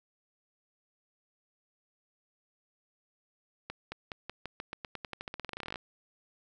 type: accelerating click train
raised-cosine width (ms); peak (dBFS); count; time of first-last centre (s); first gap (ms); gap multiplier
0.3; -22; 27; 3.7-5.758; 220; 0.9
effects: none